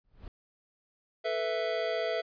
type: noise with exponential growth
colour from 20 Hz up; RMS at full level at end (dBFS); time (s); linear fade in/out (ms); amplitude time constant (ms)
brown; -38; 0.04-0.28; 2; 52
type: chord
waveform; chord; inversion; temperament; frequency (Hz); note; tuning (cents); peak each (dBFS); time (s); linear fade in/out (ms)
square; A suspended second; none; just; 440 / 495 / 660; A4 / B4 / E5; 0 / +4 / +2; -36 / -36 / -32; 1.24-2.22; 20
effects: resampled to 11025 Hz